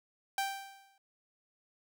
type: tone with exponential decay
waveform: sawtooth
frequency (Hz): 784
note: G5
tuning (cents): 0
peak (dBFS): -25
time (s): 0.38-0.98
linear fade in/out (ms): 2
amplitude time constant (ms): 130
effects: none